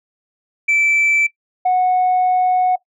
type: tone pair in turn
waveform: sine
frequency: 2324 / 734.8 Hz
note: D7 / F#5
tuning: -19 / -12 cents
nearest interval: octave + minor sixth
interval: 1993 cents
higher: first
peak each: -10 dBFS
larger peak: neither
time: 0.68-1.27 / 1.65-2.76 s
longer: second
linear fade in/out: 10 ms
effects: noise-tail reverb RT60 0.1 s tail -19 dB re dry + tanh soft clip ceiling -10 dBFS